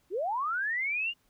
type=linear sweep; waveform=sine; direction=up; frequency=323.2 to 2879 Hz; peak=-28 dBFS; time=0.1-1.14 s; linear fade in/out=50 ms; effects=pink hiss -70 dBFS RMS until 1.29 s